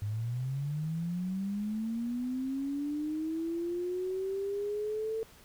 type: linear sweep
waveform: sine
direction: up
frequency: 100.8 to 448.5 Hz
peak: -31 dBFS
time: 0.02-5.23 s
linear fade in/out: 0 ms
effects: pink hiss -57 dBFS RMS until 5.44 s